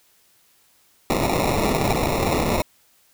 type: noise with sample-and-hold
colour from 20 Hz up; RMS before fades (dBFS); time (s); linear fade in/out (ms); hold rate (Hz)
violet; -21; 1.1-2.62; 0; 1575
effects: white hiss -59 dBFS RMS until 3.13 s